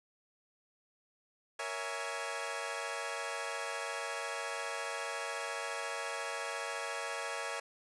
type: chord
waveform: 15% pulse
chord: A# half-diminished seventh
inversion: none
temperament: equal with one note detuned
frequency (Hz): 466.2 / 558.5 / 659.3 / 830.6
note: A#4 / C#5 / E5 / G#5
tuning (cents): 0 / +13 / 0 / 0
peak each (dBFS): -37 / -35 / -36 / -37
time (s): 1.59-7.6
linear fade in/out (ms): 5
effects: resampled to 24000 Hz